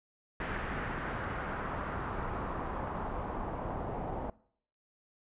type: noise with low-pass filter sweep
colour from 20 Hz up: pink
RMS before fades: -37 dBFS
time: 0.4-4.3 s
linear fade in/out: 2 ms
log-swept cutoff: 1800 to 770 Hz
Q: 1.9
effects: noise-tail reverb RT60 0.6 s tail -22 dB re dry + resampled to 8000 Hz